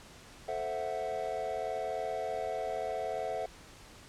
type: chord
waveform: triangle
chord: F# half-diminished seventh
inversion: first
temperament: equal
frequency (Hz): 440 / 523.3 / 659.3 / 740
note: A4 / C5 / E5 / F#5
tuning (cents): 0 / 0 / 0 / 0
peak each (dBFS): -38 / -38 / -35 / -36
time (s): 0.48-3.46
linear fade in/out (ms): 5
effects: pink hiss -53 dBFS RMS until 4.08 s + low-pass 9000 Hz 12 dB/octave